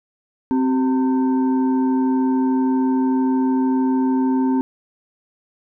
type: tone with frequency modulation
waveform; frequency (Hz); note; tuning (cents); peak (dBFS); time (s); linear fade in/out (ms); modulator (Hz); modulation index
sine; 261.6; C4; 0; -15; 0.51-4.61; 0; 645; 0.51
effects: none